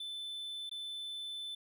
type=tone with dropouts; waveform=triangle; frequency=3520 Hz; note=A7; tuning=in tune; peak=-38 dBFS; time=0-1.55 s; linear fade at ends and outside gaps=5 ms; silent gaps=0.695-0.713 s; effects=none